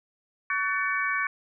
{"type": "harmonic tone with a mistuned harmonic", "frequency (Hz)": 376.8, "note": "F#4", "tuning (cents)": 32, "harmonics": [3, 4, 5, 6], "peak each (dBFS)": [-30, -30, -30, -30], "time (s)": [0.5, 1.27], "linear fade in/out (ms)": 2, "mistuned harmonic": 5, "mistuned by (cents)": -110, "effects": []}